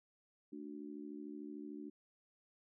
harmonic tone, 73.42 Hz, D2, in tune, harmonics 3 / 4 / 5, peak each -51 / -47 / -53 dBFS, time 0.52-1.9 s, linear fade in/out 10 ms, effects none

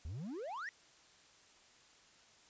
triangle exponential sweep, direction up, 69 to 1975.5 Hz, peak -39 dBFS, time 0.05-0.69 s, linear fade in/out 0 ms, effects white hiss -64 dBFS RMS until 2.49 s + resampled to 16000 Hz

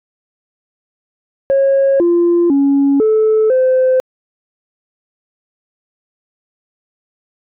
sine tone with pitch steps, 546 / 345 / 278.7 / 435.7 / 516 Hz, C#5 / F4 / C#4 / A4 / C5, -26 / -21 / +9 / -17 / -24 cents, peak -7 dBFS, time 1.5-4 s, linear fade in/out 0 ms, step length 500 ms, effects tanh soft clip ceiling -6 dBFS

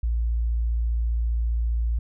sine tone, 57.5 Hz, A#1, 23 cents flat, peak -20 dBFS, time 0.03-1.99 s, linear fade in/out 5 ms, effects tanh soft clip ceiling -16 dBFS

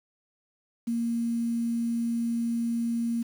sine tone with quantisation, 233.1 Hz, A#3, in tune, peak -25 dBFS, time 0.87-3.23 s, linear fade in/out 10 ms, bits 8, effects none

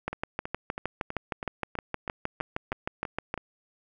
two click trains, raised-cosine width 0.5 ms, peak -19 / -14 dBFS, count 11 / 22, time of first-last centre 0.13-3.377 / 0.08-3.341 s, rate 3.08 / 6.44 Hz, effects none

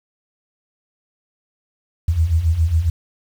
sine beating tone pair, 76.8 / 84.1 Hz, D#2 / E2, -22 / +35 cents, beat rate 7.3 Hz, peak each -20 / -15 dBFS, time 2.08-2.9 s, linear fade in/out 5 ms, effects 7-bit

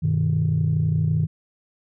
sine chord, G augmented, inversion none, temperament equal, 98 / 123.47 / 155.56 Hz, G2 / B2 / D#3, 0 / 0 / 0 cents, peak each -23 / -25 / -19 dBFS, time 0.02-1.27 s, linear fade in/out 20 ms, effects tanh soft clip ceiling -12 dBFS

